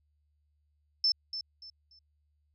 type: tone with echo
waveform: sine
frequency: 5290 Hz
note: E8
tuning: 5 cents sharp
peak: -23 dBFS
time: 1.04-1.12 s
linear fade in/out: 2 ms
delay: 290 ms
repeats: 3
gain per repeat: -11 dB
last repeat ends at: 1.99 s
effects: added 74 Hz sine -70 dBFS peak until 2.54 s